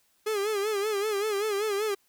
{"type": "tone with vibrato", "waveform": "45% pulse", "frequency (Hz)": 415.3, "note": "G#4", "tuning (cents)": 0, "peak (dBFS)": -26, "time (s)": [0.26, 1.95], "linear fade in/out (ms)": 10, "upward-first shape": "sine", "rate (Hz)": 5.2, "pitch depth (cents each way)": 96, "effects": ["white hiss -68 dBFS RMS until 2.08 s"]}